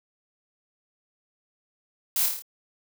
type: noise with echo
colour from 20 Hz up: blue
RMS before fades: -25 dBFS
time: 2.16-2.26 s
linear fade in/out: 2 ms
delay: 27 ms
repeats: 6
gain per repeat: -3 dB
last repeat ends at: 2.422 s
effects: none